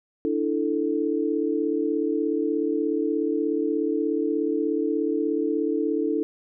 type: chord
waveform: sine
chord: D suspended second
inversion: none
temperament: just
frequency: 293.7 / 330.4 / 440.5 Hz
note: D4 / E4 / A4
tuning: 0 / +4 / +2 cents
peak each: -26 dBFS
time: 0.25-6.23 s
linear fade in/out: 0 ms
effects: none